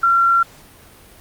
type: tone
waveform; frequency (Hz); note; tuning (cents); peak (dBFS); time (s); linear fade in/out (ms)
sine; 1368; F6; -36; -11; 0.03-0.43; 5
effects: pink hiss -45 dBFS RMS until 1.2 s + Opus 48 kbps